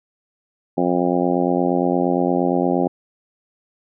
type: harmonic tone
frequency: 88.6 Hz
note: F2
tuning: 25 cents sharp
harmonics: 2 / 3 / 4 / 5 / 6 / 7 / 8 / 9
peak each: -24 / -21 / -22 / -28 / -25 / -27 / -27 / -26 dBFS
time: 0.77-2.88 s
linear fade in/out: 10 ms
effects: none